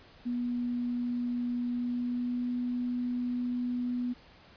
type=tone with pitch glide; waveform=sine; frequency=243 to 245.7 Hz; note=B3 to B3; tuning=-28 to -9 cents; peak=-29 dBFS; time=0.25-4.14 s; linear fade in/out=20 ms; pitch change=+19 cents; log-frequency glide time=1.67-2.55 s; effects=pink hiss -56 dBFS RMS until 4.56 s + resampled to 11025 Hz